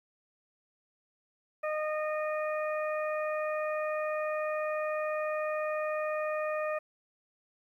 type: harmonic tone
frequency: 614 Hz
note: D#5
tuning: 23 cents flat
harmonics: 1 / 2 / 3 / 4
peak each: -31 / -37 / -41 / -43 dBFS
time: 1.63-6.79 s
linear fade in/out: 10 ms
effects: 11-bit